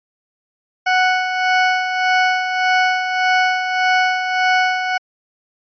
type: tone with tremolo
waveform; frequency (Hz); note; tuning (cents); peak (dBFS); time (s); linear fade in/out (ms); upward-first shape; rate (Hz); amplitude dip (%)
20% pulse; 740; F#5; 0; -7; 0.86-4.98; 10; sine; 1.7; 55
effects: resampled to 11025 Hz

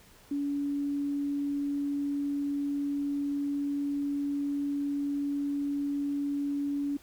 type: tone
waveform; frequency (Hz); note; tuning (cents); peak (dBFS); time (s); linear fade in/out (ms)
sine; 284.6; C#4; +46; -28; 0.31-6.97; 5
effects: pink hiss -57 dBFS RMS until 7.02 s

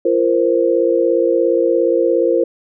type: chord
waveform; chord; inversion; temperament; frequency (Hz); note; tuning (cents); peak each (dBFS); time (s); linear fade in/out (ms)
sine; F suspended fourth; none; equal with one note detuned; 342.8 / 466.2 / 523.3; F4 / Bb4 / C5; -32 / 0 / 0; -16; 0.05-2.44; 5
effects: none

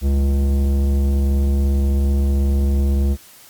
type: tone with tanh clipping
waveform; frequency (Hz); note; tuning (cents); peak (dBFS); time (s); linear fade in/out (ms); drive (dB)
triangle; 69.3; C#2; 0; -16; 0.01-3.17; 50; 18
effects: white hiss -45 dBFS RMS until 3.49 s + Opus 48 kbps

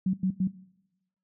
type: tone bursts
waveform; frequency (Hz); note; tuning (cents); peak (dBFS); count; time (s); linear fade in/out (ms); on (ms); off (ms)
sine; 187; F#3; +19; -22; 3; 0.06-0.475; 5; 75; 95
effects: noise-tail reverb RT60 0.9 s tail -19 dB re dry

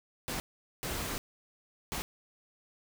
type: noise bursts at uneven times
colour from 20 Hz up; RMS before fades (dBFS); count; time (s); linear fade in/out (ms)
pink; -36; 3; 0.28-0.4 / 0.83-1.18 / 1.92-2.02; 0
effects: none

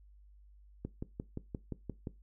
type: click train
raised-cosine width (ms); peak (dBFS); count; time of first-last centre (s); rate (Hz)
3; -25; 8; 0.85-2.072; 5.73
effects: noise-tail reverb RT60 0.2 s tail -18 dB re dry + added 50 Hz sine -56 dBFS peak until 2.22 s

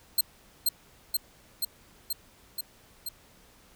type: tone with echo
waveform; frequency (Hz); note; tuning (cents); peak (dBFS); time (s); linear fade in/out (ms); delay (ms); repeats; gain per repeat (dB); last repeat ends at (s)
10% pulse; 4186; C8; 0; -13; 0.18-0.21; 5; 480; 6; -2; 3.09
effects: pink hiss -58 dBFS RMS until 3.75 s

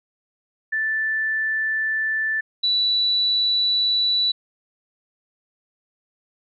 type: tone pair in turn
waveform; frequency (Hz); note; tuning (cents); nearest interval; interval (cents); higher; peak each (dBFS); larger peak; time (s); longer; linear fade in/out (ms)
sine; 1760 / 3951; A6 / B7; 0 / 0; octave + major second; 1400; second; -20 / -17; second; 0.72-2.41 / 2.63-4.32; neither; 10
effects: none

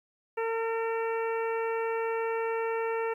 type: harmonic tone with a mistuned harmonic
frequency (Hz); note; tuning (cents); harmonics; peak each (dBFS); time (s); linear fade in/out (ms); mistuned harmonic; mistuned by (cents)
453.7; A#4; -47; 1 / 2 / 3 / 4 / 5 / 6; -29 / -35 / -39 / -41 / -43 / -45; 0.37-3.14; 10; 5; +24
effects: 11-bit

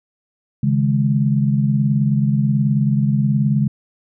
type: chord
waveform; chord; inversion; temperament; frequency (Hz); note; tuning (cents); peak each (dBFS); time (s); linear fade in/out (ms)
sine; C# suspended second; none; equal with one note detuned; 138.59 / 157.28 / 207.7; C#3 / D#3 / G#3; 0 / +19 / 0; -16 / -22 / -18; 0.63-3.68; 5
effects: none

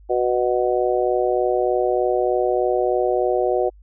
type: harmonic tone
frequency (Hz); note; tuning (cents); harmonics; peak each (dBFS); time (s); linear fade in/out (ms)
123.3; B2; -2; 3 / 4 / 5 / 6; -21 / -22 / -23 / -24; 0.09-3.7; 20
effects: added 50 Hz sine -44 dBFS peak until 3.82 s

